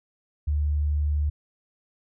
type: tone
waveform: sine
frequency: 74 Hz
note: D2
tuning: 14 cents sharp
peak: -21 dBFS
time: 0.47-1.3 s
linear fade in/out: 10 ms
effects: none